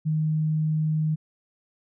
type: tone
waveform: sine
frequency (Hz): 155.56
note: D#3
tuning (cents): 0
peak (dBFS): -21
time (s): 0.05-1.16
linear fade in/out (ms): 20
effects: none